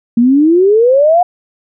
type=exponential sweep; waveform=sine; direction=up; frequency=228.4 to 731 Hz; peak=-5 dBFS; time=0.17-1.23 s; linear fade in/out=5 ms; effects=none